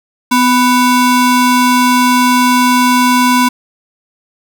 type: ring-modulated tone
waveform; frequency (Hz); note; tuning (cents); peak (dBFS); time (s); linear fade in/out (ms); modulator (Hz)
square; 620; D#5; -6; -5; 0.31-3.49; 10; 370
effects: none